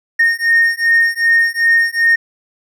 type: beating tone pair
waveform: triangle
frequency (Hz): 1842 / 1844.6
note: A#6 / A#6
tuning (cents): -21 / -19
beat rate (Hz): 2.6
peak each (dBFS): -11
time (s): 0.19-2.16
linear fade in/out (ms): 10
effects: tanh soft clip ceiling -2 dBFS